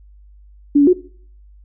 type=tone with pitch steps; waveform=sine; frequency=288.2 / 284.2 / 363.1 Hz; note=D4 / C#4 / F#4; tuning=-33 / +43 / -33 cents; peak=-7 dBFS; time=0.75-0.933 s; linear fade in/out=10 ms; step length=61 ms; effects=noise-tail reverb RT60 0.5 s tail -19 dB re dry + added 50 Hz sine -42 dBFS peak until 1.64 s